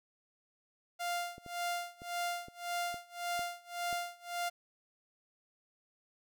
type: tone with tremolo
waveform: sawtooth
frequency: 698.5 Hz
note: F5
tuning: in tune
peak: -29 dBFS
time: 0.99-4.5 s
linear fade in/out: 20 ms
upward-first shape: sine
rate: 1.8 Hz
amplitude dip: 95%
type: clicks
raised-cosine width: 2 ms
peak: -36 dBFS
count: 7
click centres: 1.381 / 1.463 / 2.019 / 2.484 / 2.943 / 3.393 / 3.928 s
effects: none